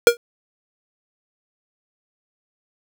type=tone with exponential decay; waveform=square; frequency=473.4 Hz; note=A#4; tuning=27 cents sharp; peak=-4 dBFS; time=0.07-0.17 s; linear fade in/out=1 ms; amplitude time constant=20 ms; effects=none